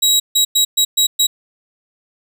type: tone bursts at uneven times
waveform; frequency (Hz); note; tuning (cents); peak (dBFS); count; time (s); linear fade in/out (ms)
25% pulse; 3851; B7; -44; -7; 6; 0.02-0.2 / 0.35-0.45 / 0.55-0.65 / 0.77-0.85 / 0.97-1.07 / 1.19-1.27; 10
effects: none